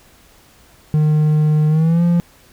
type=tone with pitch glide; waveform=triangle; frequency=152.7 to 172.39 Hz; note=D#3 to F3; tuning=-32 to -22 cents; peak=-9 dBFS; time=0.94-2.2 s; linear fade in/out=0 ms; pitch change=+210 cents; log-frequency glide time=1.68-2.03 s; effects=pink hiss -49 dBFS RMS until 2.52 s